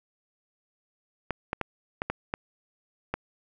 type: clicks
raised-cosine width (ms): 0.5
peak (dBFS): -13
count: 7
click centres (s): 1.307 / 1.531 / 1.613 / 2.019 / 2.1 / 2.339 / 3.14
effects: none